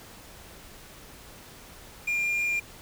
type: tone with quantisation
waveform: triangle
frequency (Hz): 2401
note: D7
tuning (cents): +38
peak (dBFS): -23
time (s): 2.07-2.6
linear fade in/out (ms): 10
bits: 8
effects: pink hiss -48 dBFS RMS until 2.81 s